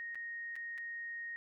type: tone with dropouts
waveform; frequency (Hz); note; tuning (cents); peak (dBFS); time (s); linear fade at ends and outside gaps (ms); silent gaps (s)
sine; 1864.7; A#6; 0; -40; 0-1.36; 0; 0.147-0.155 / 0.556-0.563 / 0.778-0.782
effects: none